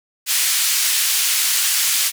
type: band-pass noise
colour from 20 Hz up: white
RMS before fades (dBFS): -18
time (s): 0.26-2.12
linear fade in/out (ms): 50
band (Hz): 2000 to 12000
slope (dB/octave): 12
effects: none